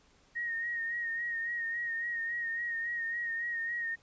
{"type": "tone with vibrato", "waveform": "sine", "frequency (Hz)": 1864.7, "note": "A#6", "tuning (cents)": 0, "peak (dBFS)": -32, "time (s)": [0.35, 3.96], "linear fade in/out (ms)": 20, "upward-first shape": "sine", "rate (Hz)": 3.6, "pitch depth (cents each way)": 37, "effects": ["pink hiss -65 dBFS RMS until 4.02 s", "resampled to 16000 Hz"]}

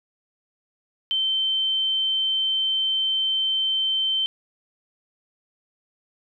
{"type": "tone", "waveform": "sine", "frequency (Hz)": 3100, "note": "G7", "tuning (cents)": -20, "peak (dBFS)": -20, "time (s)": [1.11, 4.26], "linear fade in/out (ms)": 0, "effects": []}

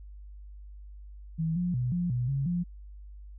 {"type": "tone with pitch steps", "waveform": "sine", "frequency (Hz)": [161.9, 177.4, 124.3, 175.8, 123.1, 137.2, 175.2], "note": ["E3", "F3", "B2", "F3", "B2", "C#3", "F3"], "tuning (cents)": [-31, 27, 12, 12, -5, -17, 6], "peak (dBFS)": -26, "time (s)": [1.38, 2.64], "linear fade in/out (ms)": 20, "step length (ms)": 180, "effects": ["added 50 Hz sine -43 dBFS peak until 3.38 s"]}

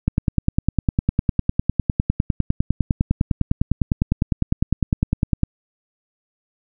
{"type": "click train", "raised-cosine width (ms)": 5, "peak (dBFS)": -4, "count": 54, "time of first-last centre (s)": [0.08, 5.434], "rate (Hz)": 9.9, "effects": []}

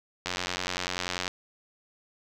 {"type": "click train", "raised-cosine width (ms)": 0.2, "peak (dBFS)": -12, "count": 93, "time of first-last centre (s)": [0.26, 1.279], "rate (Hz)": 90.3, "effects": []}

